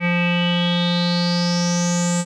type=tone with low-pass filter sweep; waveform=square; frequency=174.61 Hz; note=F3; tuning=in tune; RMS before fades=-19 dBFS; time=0-2.25 s; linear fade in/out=50 ms; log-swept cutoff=2300 to 7900 Hz; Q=8.6; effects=none